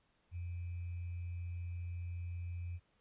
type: tone with sample-and-hold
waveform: sine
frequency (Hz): 87.31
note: F2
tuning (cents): 0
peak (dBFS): -39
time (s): 0.31-2.8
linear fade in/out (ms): 50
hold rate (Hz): 2450
effects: pink hiss -75 dBFS RMS until 3 s + resampled to 8000 Hz